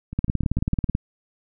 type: two click trains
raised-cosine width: 5 ms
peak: -9 / -20 dBFS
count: 15 / 6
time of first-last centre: 0.19-0.951 / 0.13-0.891 s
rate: 18.4 / 6.57 Hz
effects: none